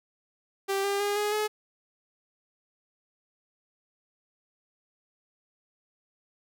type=tone with pitch steps; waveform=sawtooth; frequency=392 / 400 / 408.2 / 416.5 / 425 Hz; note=G4 / G4 / G#4 / G#4 / G#4; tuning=0 / +35 / -30 / +5 / +40 cents; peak=-22 dBFS; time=0.68-1.48 s; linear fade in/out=20 ms; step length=160 ms; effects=none